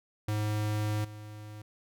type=tone with level steps; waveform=square; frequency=106 Hz; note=G#2; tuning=36 cents sharp; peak=-29 / -43 dBFS; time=0.28-1.62 s; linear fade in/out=5 ms; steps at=1.04 s; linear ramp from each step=10 ms; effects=none

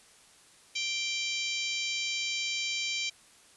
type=harmonic tone; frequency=784 Hz; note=G5; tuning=in tune; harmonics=3 / 4 / 5 / 6 / 7 / 8 / 9; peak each=-34 / -36 / -38 / -40 / -41 / -42 / -43 dBFS; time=0.75-3.1 s; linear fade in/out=10 ms; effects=white hiss -58 dBFS RMS until 3.56 s + resampled to 24000 Hz

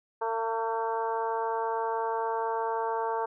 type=harmonic tone with a mistuned harmonic; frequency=226.2 Hz; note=A3; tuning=48 cents sharp; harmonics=2 / 3 / 4 / 5 / 6 / 7; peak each=-32 / -37 / -30 / -38 / -43 / -44 dBFS; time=0.21-3.26 s; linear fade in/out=10 ms; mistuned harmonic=7; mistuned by=-25 cents; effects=none

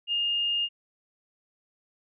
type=tone; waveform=sine; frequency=2830 Hz; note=F7; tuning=22 cents sharp; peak=-24 dBFS; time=0.07-0.69 s; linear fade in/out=50 ms; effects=none

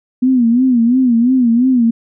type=tone with vibrato; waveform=sine; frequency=244.9 Hz; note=B3; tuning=14 cents flat; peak=-8 dBFS; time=0.22-1.91 s; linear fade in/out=10 ms; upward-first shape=sine; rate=2.9 Hz; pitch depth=120 cents each way; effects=none

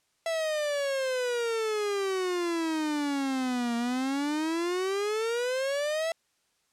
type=exponential two-way sweep; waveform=45% pulse; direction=down then up; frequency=666 to 233.1 to 666 Hz; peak=-27 dBFS; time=0.26-6.12 s; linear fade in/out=2 ms; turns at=3.76 s; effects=white hiss -72 dBFS RMS until 6.72 s + low-pass 9000 Hz 12 dB/octave

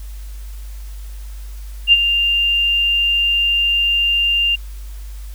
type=tone with ADSR envelope; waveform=sine; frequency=2794 Hz; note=F7; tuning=in tune; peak=-4 dBFS; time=1.87-4.56 s; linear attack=54 ms; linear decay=34 ms; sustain=-9 dB; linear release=14 ms; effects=added 50 Hz sine -28 dBFS peak until 5.34 s + white hiss -46 dBFS RMS until 5.34 s

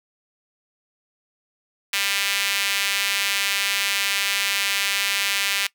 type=tone with high-pass filter; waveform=sawtooth; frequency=198.5 Hz; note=G3; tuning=22 cents sharp; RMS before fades=-23 dBFS; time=1.93-5.67 s; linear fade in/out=5 ms; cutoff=2400 Hz; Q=1.6; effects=noise-tail reverb RT60 0.1 s tail -21 dB re dry

